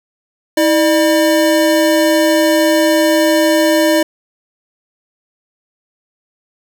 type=tone pair together; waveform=square; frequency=322.6 / 601 Hz; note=E4 / D5; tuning=-37 / +40 cents; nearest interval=major seventh; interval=1077 cents; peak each=-13 dBFS; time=0.57-4.03 s; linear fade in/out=5 ms; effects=none